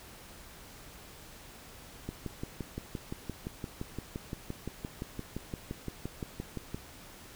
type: click train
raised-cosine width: 3 ms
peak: -23 dBFS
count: 28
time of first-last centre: 2.09-6.745 s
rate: 5.8 Hz
effects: pink hiss -51 dBFS RMS until 7.35 s